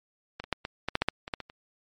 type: clicks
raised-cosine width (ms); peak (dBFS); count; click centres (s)
0.3; -19 / -25 / -10 / -17 / -12 / -8 / -8 / -8 / -21 / -13 / -21 / -30; 12; 0.4 / 0.44 / 0.527 / 0.651 / 0.886 / 0.954 / 1.02 / 1.086 / 1.279 / 1.338 / 1.403 / 1.499
effects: MP3 48 kbps